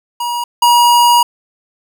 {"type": "tone pair in turn", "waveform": "square", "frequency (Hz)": [957, 957], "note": ["A#5", "A#5"], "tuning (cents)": [45, 45], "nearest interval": "unison", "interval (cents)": 0, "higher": "neither", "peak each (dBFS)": [-17, -7], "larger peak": "second", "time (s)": [[0.2, 0.44], [0.62, 1.23]], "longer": "second", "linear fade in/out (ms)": 5, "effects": ["7-bit"]}